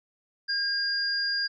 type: tone pair together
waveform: sine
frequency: 1617 / 4825 Hz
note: G#6 / D8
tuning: -47 / +46 cents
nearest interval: octave + perfect fifth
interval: 1893 cents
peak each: -29 / -27 dBFS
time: 0.48-1.48 s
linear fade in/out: 20 ms
effects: none

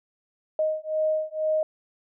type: beating tone pair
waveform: sine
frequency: 622.3 / 624.4 Hz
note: D#5 / D#5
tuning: 0 / +6 cents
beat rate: 2.1 Hz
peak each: -26 dBFS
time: 0.59-1.63 s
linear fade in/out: 2 ms
effects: none

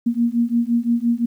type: beating tone pair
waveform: sine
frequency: 232.8 / 238.6 Hz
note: A#3 / A#3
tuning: -2 / +41 cents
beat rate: 5.8 Hz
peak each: -19 dBFS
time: 0.06-1.26 s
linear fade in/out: 10 ms
effects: 9-bit

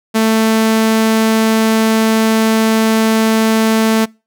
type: tone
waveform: sawtooth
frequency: 221.6 Hz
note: A3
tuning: 13 cents sharp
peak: -6 dBFS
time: 0.14-4.06 s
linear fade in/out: 20 ms
effects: noise-tail reverb RT60 0.3 s tail -26 dB re dry

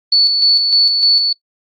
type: tone with tremolo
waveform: sine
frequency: 4450 Hz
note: C#8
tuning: 6 cents sharp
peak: -7 dBFS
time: 0.12-1.33 s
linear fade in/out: 5 ms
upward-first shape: square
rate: 3.3 Hz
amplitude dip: 40%
effects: noise-tail reverb RT60 0.1 s tail -23 dB re dry + Opus 32 kbps

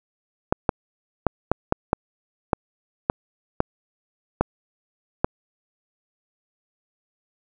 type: clicks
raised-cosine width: 1 ms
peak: -3 dBFS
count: 11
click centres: 0.525 / 0.692 / 1.267 / 1.516 / 1.724 / 1.931 / 2.532 / 3.099 / 3.604 / 4.41 / 5.245 s
effects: none

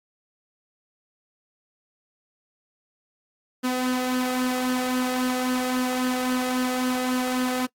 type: tone with flanger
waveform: sawtooth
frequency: 253.2 Hz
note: B3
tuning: 43 cents sharp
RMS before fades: -25 dBFS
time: 3.63-7.67 s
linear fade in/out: 20 ms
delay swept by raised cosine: 0.64 to 1.58 ms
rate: 3.7 Hz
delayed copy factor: +0.5
effects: noise-tail reverb RT60 0.1 s tail -24 dB re dry + AAC 64 kbps

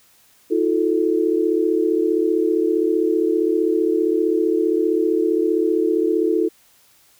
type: tone cluster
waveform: sine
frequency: 321.5 / 356.8 / 438.3 Hz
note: E4 / F4 / A4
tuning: -43 / +37 / -7 cents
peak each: -20 dBFS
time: 0.5-6.49 s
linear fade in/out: 20 ms
effects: white hiss -55 dBFS RMS until 7.19 s

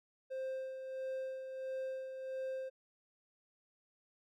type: tone with tremolo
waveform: triangle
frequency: 525 Hz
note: C5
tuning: 6 cents sharp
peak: -35 dBFS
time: 0.3-2.7 s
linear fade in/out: 20 ms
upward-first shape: sine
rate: 1.5 Hz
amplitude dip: 50%
effects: none

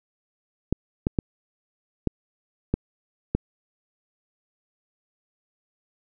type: clicks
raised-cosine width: 3 ms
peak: -8 dBFS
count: 6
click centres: 0.726 / 1.069 / 1.188 / 2.073 / 2.74 / 3.35 s
effects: none

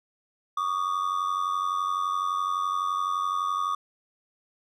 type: ring-modulated tone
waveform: triangle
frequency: 1174.7 Hz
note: D6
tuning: in tune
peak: -20 dBFS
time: 0.57-3.75 s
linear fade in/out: 5 ms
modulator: 45.9 Hz
effects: none

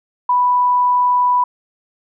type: tone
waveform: sine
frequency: 987.8 Hz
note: B5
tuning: in tune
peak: -11 dBFS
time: 0.29-1.44 s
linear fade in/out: 5 ms
effects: none

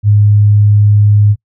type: tone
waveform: sine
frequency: 103.83 Hz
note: G#2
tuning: in tune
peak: -4 dBFS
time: 0.03-1.36 s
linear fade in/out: 50 ms
effects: noise-tail reverb RT60 0.1 s tail -25 dB re dry

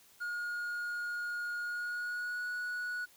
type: tone with pitch glide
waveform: triangle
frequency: 1433 to 1465.6 Hz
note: F6 to F#6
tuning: +44 to -17 cents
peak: -33 dBFS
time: 0.2-3.06 s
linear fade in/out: 20 ms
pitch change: +39 cents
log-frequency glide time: 1.61-2.48 s
effects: white hiss -62 dBFS RMS until 3.16 s

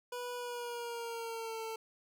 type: tone with pitch glide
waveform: 25% pulse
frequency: 490 to 446.7 Hz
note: B4 to A4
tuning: -14 to +26 cents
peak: -35 dBFS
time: 0.12-1.76 s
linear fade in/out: 5 ms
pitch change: -160 cents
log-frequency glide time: 0.36-1.62 s
effects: none

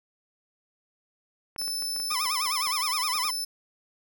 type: clicks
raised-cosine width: 0.5 ms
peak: -28 dBFS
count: 12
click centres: 1.562 / 1.616 / 1.679 / 1.823 / 1.963 / 2 / 2.116 / 2.257 / 2.462 / 2.671 / 3.156 / 3.253 s
type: tone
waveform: sawtooth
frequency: 5274 Hz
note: E8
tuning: in tune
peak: -26 dBFS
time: 1.58-3.45 s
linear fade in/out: 10 ms
type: tone with vibrato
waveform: sawtooth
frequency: 1108.7 Hz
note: C#6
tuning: in tune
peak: -24 dBFS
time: 2.1-3.31 s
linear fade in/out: 10 ms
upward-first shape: sine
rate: 9.7 Hz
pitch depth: 200 cents each way
effects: none

